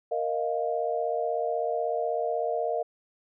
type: chord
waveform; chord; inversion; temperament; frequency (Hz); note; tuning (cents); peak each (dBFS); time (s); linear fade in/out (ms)
sine; Bb suspended fourth; none; equal; 466.2 / 622.3 / 698.5; Bb4 / Eb5 / F5; 0 / 0 / 0; -30; 0.11-2.83; 10
effects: none